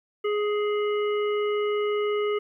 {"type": "harmonic tone", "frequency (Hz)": 417.2, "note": "G#4", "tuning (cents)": 8, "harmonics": [1, 3, 5, 7], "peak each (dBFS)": [-23, -33, -37, -40], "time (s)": [0.24, 2.39], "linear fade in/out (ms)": 10, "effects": ["11-bit"]}